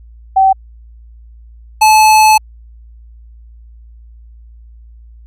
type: tone pair in turn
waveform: sine / square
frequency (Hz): 769 / 865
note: G5 / A5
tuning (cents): -33 / -30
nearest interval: major second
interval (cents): 203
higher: second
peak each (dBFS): -5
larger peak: neither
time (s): 0.36-0.53 / 1.81-2.38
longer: second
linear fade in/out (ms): 10
effects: added 57 Hz sine -35 dBFS peak until 5.26 s + resampled to 32000 Hz